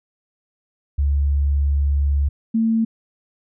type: tone pair in turn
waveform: sine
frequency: 70.9 / 225.1 Hz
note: C#2 / A3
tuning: +40 / +40 cents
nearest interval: octave + minor sixth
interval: 2000 cents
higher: second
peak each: -15 dBFS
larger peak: neither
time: 0.98-2.29 / 2.54-2.85 s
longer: first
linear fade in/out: 10 ms
effects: none